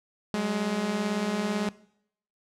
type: beating tone pair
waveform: sawtooth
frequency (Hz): 191.8 / 209.8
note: G3 / G#3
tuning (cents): -37 / +18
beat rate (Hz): 18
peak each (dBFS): -29 / -23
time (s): 0.34-1.69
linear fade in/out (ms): 0
effects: noise-tail reverb RT60 0.7 s tail -20 dB re dry + low-pass 8000 Hz 12 dB/octave